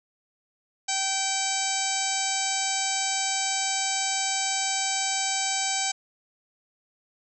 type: harmonic tone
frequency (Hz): 774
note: G5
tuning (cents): -22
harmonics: 1 / 2 / 3 / 4 / 5 / 6 / 7 / 8 / 9 / 10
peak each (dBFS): -31 / -37 / -34 / -36 / -36 / -35 / -37 / -32 / -35 / -31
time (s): 0.88-5.92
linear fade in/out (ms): 10
effects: none